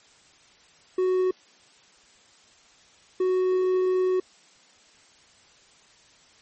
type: tone bursts at uneven times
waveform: triangle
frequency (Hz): 370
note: F#4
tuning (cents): 0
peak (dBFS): -18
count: 2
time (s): 0.98-1.31 / 3.2-4.2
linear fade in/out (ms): 5
effects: white hiss -56 dBFS RMS until 6.41 s + MP3 32 kbps